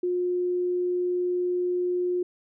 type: tone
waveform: sine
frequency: 357.9 Hz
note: F4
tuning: 42 cents sharp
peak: -23 dBFS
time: 0.03-2.23 s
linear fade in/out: 5 ms
effects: none